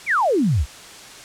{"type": "exponential sweep", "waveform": "sine", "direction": "down", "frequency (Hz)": [2500, 56], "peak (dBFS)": -15, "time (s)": [0.06, 0.66], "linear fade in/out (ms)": 50, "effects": ["white hiss -40 dBFS RMS until 1.24 s", "low-pass 8000 Hz 12 dB/octave"]}